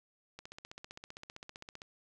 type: click train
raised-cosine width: 0.2 ms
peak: -29 dBFS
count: 23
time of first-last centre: 0.39-1.819 s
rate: 15.4 Hz
effects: none